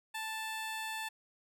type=tone; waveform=15% pulse; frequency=880 Hz; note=A5; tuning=in tune; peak=-31 dBFS; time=0.14-1.09 s; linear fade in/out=10 ms; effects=none